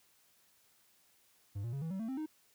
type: tone with pitch steps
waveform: triangle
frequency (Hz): 100 / 117.55 / 138.19 / 162.45 / 190.97 / 224.5 / 263.9 / 310.2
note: G2 / A#2 / C#3 / E3 / G3 / A3 / C4 / D#4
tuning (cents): +35 / +15 / -5 / -25 / -45 / +35 / +15 / -5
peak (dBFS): -34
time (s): 1.55-2.262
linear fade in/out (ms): 10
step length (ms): 89
effects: white hiss -69 dBFS RMS until 2.54 s + high-pass 60 Hz 12 dB/octave